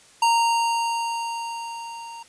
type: tone with level ramp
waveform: square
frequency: 927 Hz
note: A#5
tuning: 10 cents flat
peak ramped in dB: -16 to -37 dBFS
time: 0.22-2.23 s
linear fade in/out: 5 ms
effects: white hiss -52 dBFS RMS until 2.28 s + resampled to 22050 Hz